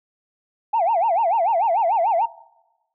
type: tone with vibrato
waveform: sine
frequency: 784 Hz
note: G5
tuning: in tune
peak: -15 dBFS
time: 0.73-2.26 s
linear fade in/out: 10 ms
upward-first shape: sine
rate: 6.8 Hz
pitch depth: 300 cents each way
effects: noise-tail reverb RT60 1.0 s tail -21 dB re dry + tanh soft clip ceiling -12 dBFS